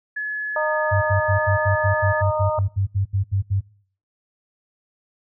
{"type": "tone with pitch glide", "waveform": "sine", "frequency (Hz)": [1705, 1716.9], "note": ["G#6", "A6"], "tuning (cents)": [45, -43], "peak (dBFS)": -23, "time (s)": [0.16, 2.22], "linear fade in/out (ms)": 10, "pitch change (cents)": 12, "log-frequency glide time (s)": [1.08, 1.51]}
{"type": "harmonic tone", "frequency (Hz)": 307.3, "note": "D#4", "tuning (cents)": -21, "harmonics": [2, 3, 4], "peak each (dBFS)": [-22, -26, -28], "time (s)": [0.56, 2.59], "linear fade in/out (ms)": 2}
{"type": "tone bursts", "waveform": "sine", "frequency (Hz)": 98, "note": "G2", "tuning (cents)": 0, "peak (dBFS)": -17, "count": 15, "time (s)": [0.91, 3.61], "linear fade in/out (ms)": 20, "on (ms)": 110, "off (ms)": 75}
{"effects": ["noise-tail reverb RT60 0.5 s tail -22 dB re dry"]}